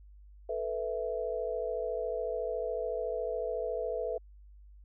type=chord; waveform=sine; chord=A suspended second; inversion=none; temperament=equal; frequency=440 / 493.9 / 659.3 Hz; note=A4 / B4 / E5; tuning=0 / 0 / 0 cents; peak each=-36 / -35 / -36 dBFS; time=0.49-4.18 s; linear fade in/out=5 ms; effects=added 50 Hz sine -51 dBFS peak until 4.84 s